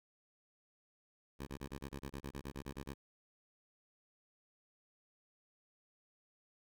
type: tone bursts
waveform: 10% pulse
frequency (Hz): 69.3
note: C#2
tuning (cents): 0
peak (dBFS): -34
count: 15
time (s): 1.39-2.941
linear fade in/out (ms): 20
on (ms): 81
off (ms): 24
effects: none